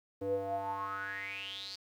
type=tone with band-pass filter sweep; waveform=square; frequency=98 Hz; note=G2; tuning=in tune; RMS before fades=-38 dBFS; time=0.21-1.76 s; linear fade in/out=10 ms; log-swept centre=410 to 4700 Hz; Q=9.2; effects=11-bit